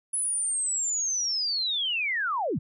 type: linear sweep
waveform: sine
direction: down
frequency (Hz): 10310 to 91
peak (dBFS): -25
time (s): 0.13-2.59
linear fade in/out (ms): 10
effects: none